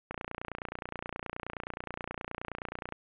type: click train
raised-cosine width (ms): 0.5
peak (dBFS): -21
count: 84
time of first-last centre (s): 0.11-2.924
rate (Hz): 29.5
effects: resampled to 8000 Hz + 8-bit